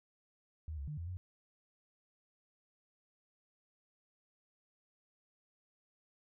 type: tone with pitch steps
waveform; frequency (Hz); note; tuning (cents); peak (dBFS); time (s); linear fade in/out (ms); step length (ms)
sine; 78.5 / 69.8 / 150.2 / 84.7 / 91; D#2 / C#2 / D3 / E2 / F#2; +16 / +13 / +39 / +48 / -28; -39; 0.68-1.17; 0; 98
effects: none

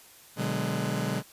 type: chord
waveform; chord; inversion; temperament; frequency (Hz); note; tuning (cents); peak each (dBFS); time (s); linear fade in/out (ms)
sawtooth; G# half-diminished seventh; first; just; 124.59 / 149.51 / 186.89 / 207.7; B2 / D3 / F#3 / G#3; +16 / +31 / +18 / 0; -29; 0.36-1.23; 50
effects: white hiss -53 dBFS RMS until 1.32 s + resampled to 32000 Hz

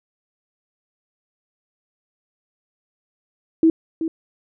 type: tone with echo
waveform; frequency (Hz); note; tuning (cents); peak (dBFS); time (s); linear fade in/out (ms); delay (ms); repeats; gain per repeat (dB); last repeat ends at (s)
sine; 324.4; E4; -28; -10; 3.63-3.7; 2; 380; 1; -10; 4.08
effects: none

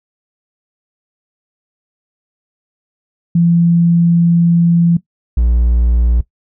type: tone pair in turn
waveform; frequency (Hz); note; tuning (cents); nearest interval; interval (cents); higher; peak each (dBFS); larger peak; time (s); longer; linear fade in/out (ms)
sine / triangle; 170.1 / 59.14; F3 / A#1; -45 / +26; octave + tritone; 1829; first; -7; neither; 3.35-4.97 / 5.37-6.21; first; 5
effects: noise-tail reverb RT60 0.1 s tail -17 dB re dry

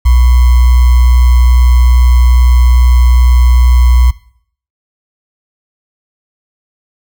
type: tone with sample-and-hold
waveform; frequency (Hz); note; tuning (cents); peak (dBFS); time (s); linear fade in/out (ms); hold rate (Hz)
sine; 61.2; B1; -15; -3; 0.05-4.11; 10; 1050
effects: noise-tail reverb RT60 0.6 s tail -19 dB re dry

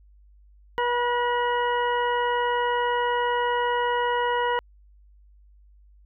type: harmonic tone with a mistuned harmonic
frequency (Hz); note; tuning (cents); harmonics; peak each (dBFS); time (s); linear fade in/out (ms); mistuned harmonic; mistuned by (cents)
484.9; B4; -32; 1 / 2 / 3 / 4 / 6; -26 / -24 / -32 / -32 / -36; 0.78-4.59; 0; 4; -22
effects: added 50 Hz sine -51 dBFS peak until 6.05 s

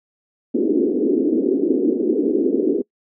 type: band-pass noise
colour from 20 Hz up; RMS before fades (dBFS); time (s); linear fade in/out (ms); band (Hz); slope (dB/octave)
white; -18; 0.54-2.82; 10; 250 to 410; 48
effects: noise-tail reverb RT60 0.1 s tail -24 dB re dry

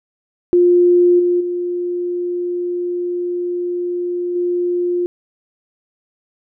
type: tone with level steps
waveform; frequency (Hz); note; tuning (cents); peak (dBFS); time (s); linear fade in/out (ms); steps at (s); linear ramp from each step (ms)
sine; 353.1; F4; +19; -8 / -12 / -18 / -15; 0.53-5.06; 0; 1.19 / 1.4 / 4.35; 10
effects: none

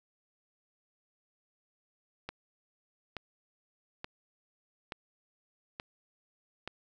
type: click train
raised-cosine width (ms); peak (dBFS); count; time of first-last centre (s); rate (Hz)
0.3; -22; 6; 2.29-6.676; 1.14
effects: none

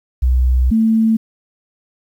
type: tone pair in turn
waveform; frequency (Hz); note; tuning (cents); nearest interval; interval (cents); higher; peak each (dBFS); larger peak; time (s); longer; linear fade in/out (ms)
sine; 63 / 222.8; B1 / A3; +35 / +22; octave + minor seventh; 2187; second; -10; neither; 0.22-0.71 / 0.71-1.17; first; 10
effects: 8-bit

